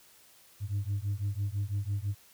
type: beating tone pair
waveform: sine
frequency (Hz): 98 / 104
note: G2 / G#2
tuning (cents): 0 / +3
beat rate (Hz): 6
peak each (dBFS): -31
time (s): 0.6-2.15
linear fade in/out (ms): 50
effects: tanh soft clip ceiling -26 dBFS + white hiss -59 dBFS RMS until 2.33 s